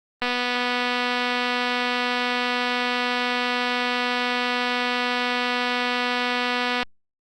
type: click train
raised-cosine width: 0.3 ms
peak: -8 dBFS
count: 1627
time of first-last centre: 0.22-6.83 s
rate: 246 Hz
effects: Opus 24 kbps